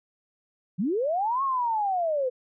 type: linear two-way sweep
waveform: sine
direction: up then down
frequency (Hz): 155.8 to 1108.7 to 488.4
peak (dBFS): -23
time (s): 0.78-2.3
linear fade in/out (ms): 20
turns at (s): 1.43
effects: none